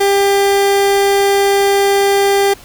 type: tone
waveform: 30% pulse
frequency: 398 Hz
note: G4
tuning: 26 cents sharp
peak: -7 dBFS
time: 0-2.54 s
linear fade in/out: 10 ms
effects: pink hiss -39 dBFS RMS until 2.64 s